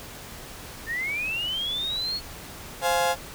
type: linear sweep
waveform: sine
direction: up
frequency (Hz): 1760 to 4400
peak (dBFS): -26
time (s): 0.86-2.21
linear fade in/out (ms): 50
type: chord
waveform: 35% pulse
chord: F minor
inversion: second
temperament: just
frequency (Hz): 523.8 / 698.5 / 838.1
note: C5 / F5 / Ab5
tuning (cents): +2 / 0 / +16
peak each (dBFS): -24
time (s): 2.81-3.16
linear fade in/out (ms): 50
effects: pink hiss -41 dBFS RMS until 3.34 s